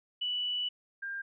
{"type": "tone pair in turn", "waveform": "sine", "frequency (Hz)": [2960, 1598.2], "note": ["F#7", "G6"], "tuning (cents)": [0, 33], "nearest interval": "major seventh", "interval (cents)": 1067, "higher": "first", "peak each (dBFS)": [-30, -35], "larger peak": "first", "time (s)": [[0.21, 0.69], [1.02, 1.22]], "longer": "first", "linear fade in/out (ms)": 10, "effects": []}